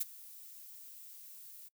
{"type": "noise with ADSR envelope", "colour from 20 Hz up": "violet", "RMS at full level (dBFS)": -31, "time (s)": [0, 1.69], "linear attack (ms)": 12, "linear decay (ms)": 24, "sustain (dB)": -21, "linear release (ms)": 19, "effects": ["noise-tail reverb RT60 0.1 s tail -24 dB re dry"]}